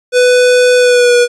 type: tone with pitch glide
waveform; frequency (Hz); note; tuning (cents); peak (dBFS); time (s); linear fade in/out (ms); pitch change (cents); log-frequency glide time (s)
square; 496.8 to 484.6; B4 to B4; +10 to -33; -6; 0.12-1.28; 50; -43; 0.77-1.15
effects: resampled to 22050 Hz